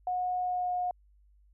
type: tone with pitch glide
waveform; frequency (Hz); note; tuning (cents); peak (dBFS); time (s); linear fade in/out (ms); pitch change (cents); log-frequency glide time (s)
sine; 727 to 720.3; F#5 to F#5; -31 to -47; -28; 0.07-0.91; 2; -16; 0.4-0.73
effects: added 50 Hz sine -59 dBFS peak until 1.53 s